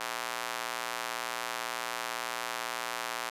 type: tone with high-pass filter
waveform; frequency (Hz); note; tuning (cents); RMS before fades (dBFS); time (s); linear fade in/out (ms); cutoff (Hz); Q
square; 59; A#1; +22; -36; 0-3.3; 10; 980; 1
effects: resampled to 32000 Hz